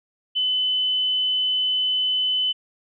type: tone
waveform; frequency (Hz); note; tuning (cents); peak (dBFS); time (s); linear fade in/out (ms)
sine; 3020; F#7; +35; -19; 0.35-2.53; 20
effects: none